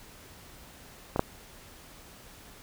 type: clicks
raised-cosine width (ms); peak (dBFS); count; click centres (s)
1; -15 / -8; 2; 1.161 / 1.194
effects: pink hiss -51 dBFS RMS until 2.62 s